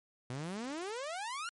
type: exponential sweep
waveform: sawtooth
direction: up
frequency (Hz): 120 to 1447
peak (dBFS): -34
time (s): 0.3-1.49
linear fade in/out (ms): 0
effects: MP3 48 kbps